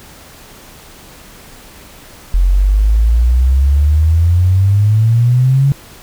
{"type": "exponential sweep", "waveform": "sine", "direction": "up", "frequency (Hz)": [43.57, 141.1], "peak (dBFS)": -7, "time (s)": [2.34, 5.72], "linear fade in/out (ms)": 0, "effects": ["pink hiss -38 dBFS RMS until 6.02 s"]}